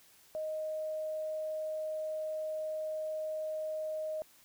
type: tone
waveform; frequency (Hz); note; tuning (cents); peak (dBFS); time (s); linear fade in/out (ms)
sine; 623; D#5; +2; -34; 0.35-4.22; 0
effects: white hiss -62 dBFS RMS until 4.44 s